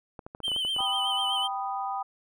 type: clicks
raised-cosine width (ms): 1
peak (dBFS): -26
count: 10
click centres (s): 0.192 / 0.265 / 0.349 / 0.403 / 0.481 / 0.517 / 0.563 / 0.65 / 0.764 / 0.805
type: tone with vibrato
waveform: triangle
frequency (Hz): 3068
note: G7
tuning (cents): -38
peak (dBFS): -25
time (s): 0.43-1.48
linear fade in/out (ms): 20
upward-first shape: sine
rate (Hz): 8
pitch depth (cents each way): 55
type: chord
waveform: sine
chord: G augmented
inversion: none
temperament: equal with one note detuned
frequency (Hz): 784 / 987.8 / 1240.9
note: G5 / B5 / D#6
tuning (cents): 0 / 0 / -5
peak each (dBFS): -31 / -35 / -35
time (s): 0.78-2.03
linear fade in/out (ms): 10
effects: none